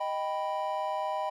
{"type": "chord", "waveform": "triangle", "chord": "Eb augmented", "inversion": "none", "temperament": "equal", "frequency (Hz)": [622.3, 784, 987.8], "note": ["Eb5", "G5", "B5"], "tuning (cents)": [0, 0, 0], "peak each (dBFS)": -32, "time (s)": [0, 1.3], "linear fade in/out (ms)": 10, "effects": []}